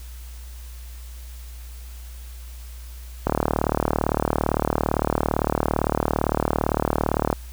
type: click train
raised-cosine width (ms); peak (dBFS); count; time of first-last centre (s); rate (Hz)
1; -5; 154; 3.27-7.328; 37.7
effects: added 60 Hz sine -35 dBFS peak until 7.52 s + white hiss -48 dBFS RMS until 7.52 s